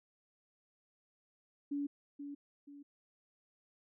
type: tone with echo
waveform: sine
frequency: 285.5 Hz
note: D4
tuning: 49 cents flat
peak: -34 dBFS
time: 1.71-1.87 s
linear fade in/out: 10 ms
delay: 480 ms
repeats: 2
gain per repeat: -8 dB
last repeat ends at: 2.83 s
effects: none